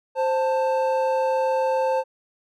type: tone pair together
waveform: triangle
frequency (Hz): 524 / 886.4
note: C5 / A5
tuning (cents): +2 / +13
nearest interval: major sixth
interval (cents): 911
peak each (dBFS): -19 / -22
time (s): 0.15-2.04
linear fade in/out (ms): 50
effects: none